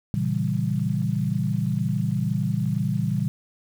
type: chord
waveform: sine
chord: A# diminished seventh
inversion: none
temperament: equal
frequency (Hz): 116.54 / 138.59 / 164.81 / 196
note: A#2 / C#3 / E3 / G3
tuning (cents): 0 / 0 / 0 / 0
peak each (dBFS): -27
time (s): 0.14-3.28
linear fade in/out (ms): 0
effects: 8-bit